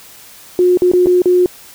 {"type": "tone with dropouts", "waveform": "sine", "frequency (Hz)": 360, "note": "F#4", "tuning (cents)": -47, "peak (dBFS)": -7, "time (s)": [0.59, 1.46], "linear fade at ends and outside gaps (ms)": 1, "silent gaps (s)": [[0.773, 0.82], [0.916, 0.935], [1.06, 1.069], [1.219, 1.257]], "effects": ["white hiss -39 dBFS RMS until 1.74 s"]}